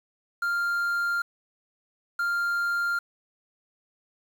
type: tone pair in turn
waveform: triangle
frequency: 1396.9 / 1396.9 Hz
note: F6 / F6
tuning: 0 / 0 cents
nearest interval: unison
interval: 0 cents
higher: neither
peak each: -22 dBFS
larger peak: neither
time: 0.42-1.22 / 2.19-2.99 s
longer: neither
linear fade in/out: 5 ms
effects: 8-bit